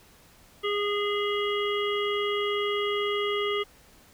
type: harmonic tone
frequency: 411.1 Hz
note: G#4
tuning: 18 cents flat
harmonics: 1 / 3 / 5 / 7 / 8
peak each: -27 / -32 / -34 / -35 / -36 dBFS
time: 0.63-3.64 s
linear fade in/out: 20 ms
effects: pink hiss -56 dBFS RMS until 4.13 s